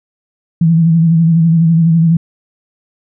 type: tone with vibrato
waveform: sine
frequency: 164.81 Hz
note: E3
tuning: in tune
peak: -6 dBFS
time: 0.61-2.17 s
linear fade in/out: 5 ms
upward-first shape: sine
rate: 12 Hz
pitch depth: 48 cents each way
effects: none